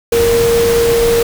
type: tone in noise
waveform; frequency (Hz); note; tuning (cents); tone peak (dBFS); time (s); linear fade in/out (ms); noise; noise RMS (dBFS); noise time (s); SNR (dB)
sine; 466.2; A#4; 0; -9; 0.12-1.23; 5; pink; -19; 0.12-1.23; +7
effects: none